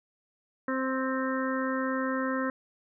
harmonic tone, 262.3 Hz, C4, 4 cents sharp, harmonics 1 / 2 / 4 / 5 / 6 / 7, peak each -30 / -33 / -36 / -37 / -38 / -38 dBFS, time 0.68-2.5 s, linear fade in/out 2 ms, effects none

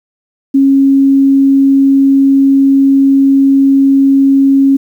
sine tone, 273.2 Hz, C#4, 25 cents flat, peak -4 dBFS, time 0.54-4.77 s, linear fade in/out 10 ms, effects 7-bit

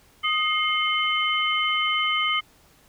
sine tone cluster, 1243 / 2126 / 3049 Hz, D#6 / C7 / G7, -2 / +27 / -49 cents, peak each -25 dBFS, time 0.23-2.41 s, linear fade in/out 20 ms, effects pink hiss -57 dBFS RMS until 2.88 s

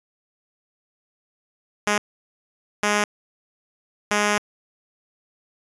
5% pulse tone bursts at uneven times, 207.7 Hz, G#3, in tune, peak -7 dBFS, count 3, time 1.87-1.98 / 2.83-3.04 / 4.11-4.38 s, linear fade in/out 2 ms, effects resampled to 22050 Hz

